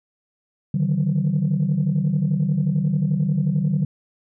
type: tone cluster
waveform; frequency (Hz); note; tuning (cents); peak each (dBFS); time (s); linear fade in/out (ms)
sine; 144.4 / 155.7 / 189.4; D3 / D#3 / F#3; -29 / +2 / +41; -21; 0.74-3.85; 5
effects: tanh soft clip ceiling -12 dBFS